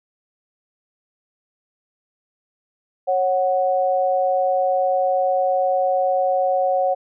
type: tone pair together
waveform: sine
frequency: 548.8 / 740 Hz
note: C#5 / F#5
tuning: -17 / 0 cents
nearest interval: perfect fourth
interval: 517 cents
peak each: -19 dBFS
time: 3.07-6.95 s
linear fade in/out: 20 ms
effects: none

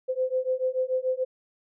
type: beating tone pair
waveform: sine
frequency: 511 / 517.9 Hz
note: C5 / C5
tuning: -41 / -18 cents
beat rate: 6.9 Hz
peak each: -27 / -27 dBFS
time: 0.08-1.25 s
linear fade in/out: 20 ms
effects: none

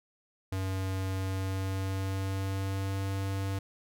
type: tone with pitch glide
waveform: square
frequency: 95.1 to 97.32 Hz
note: F#2 to G2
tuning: +48 to -12 cents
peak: -31 dBFS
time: 0.52-3.59 s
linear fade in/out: 5 ms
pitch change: +40 cents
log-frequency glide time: 1.15-3.03 s
effects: none

